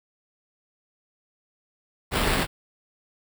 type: noise with sample-and-hold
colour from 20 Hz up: pink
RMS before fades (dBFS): -23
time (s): 2.11-2.47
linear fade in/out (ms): 50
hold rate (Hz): 6300
effects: none